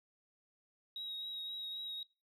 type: tone with vibrato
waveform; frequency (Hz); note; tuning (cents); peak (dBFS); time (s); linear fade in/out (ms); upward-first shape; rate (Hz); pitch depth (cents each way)
sine; 3809; A#7; +37; -39; 0.96-2.03; 2; triangle; 3.8; 22
effects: noise-tail reverb RT60 0.3 s tail -23 dB re dry + tanh soft clip ceiling -37 dBFS